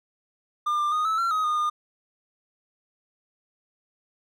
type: tone with pitch steps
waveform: triangle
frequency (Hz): 1202 / 1191 / 1236 / 1305 / 1362 / 1261 / 1224 / 1215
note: D6 / D6 / D#6 / E6 / F6 / D#6 / D#6 / D#6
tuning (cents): +40 / +24 / -12 / -18 / -44 / +23 / -29 / -42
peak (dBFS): -20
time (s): 0.66-1.7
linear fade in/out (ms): 10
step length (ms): 130
effects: none